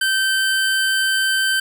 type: tone pair together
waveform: square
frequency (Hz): 1554 / 3078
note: G6 / G7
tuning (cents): -16 / -32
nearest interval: octave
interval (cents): 1184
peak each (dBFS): -18 / -23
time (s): 0.01-1.6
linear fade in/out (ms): 5
effects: none